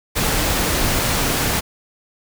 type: noise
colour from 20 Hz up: pink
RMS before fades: -19 dBFS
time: 0.15-1.61 s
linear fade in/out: 20 ms
effects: none